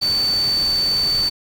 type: tone in noise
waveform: sine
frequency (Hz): 4538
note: C#8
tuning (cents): +40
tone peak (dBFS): -16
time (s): 0.01-1.3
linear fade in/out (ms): 20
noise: pink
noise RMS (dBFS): -31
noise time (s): 0.01-1.3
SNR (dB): +12
effects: none